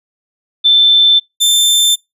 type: tone pair in turn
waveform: sine / sawtooth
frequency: 3541 / 3559 Hz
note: A7 / A7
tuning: +10 / +19 cents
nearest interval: unison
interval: 9 cents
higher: second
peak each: -5 dBFS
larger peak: neither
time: 0.64-1.2 / 1.4-1.96 s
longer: neither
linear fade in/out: 20 ms
effects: noise-tail reverb RT60 0.2 s tail -26 dB re dry + resampled to 32000 Hz